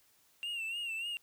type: tone with vibrato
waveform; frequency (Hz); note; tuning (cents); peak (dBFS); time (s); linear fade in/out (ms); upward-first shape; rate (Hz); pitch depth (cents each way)
triangle; 2751; F7; -27; -34; 0.43-1.17; 0; sine; 3.4; 73
effects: white hiss -68 dBFS RMS until 1.22 s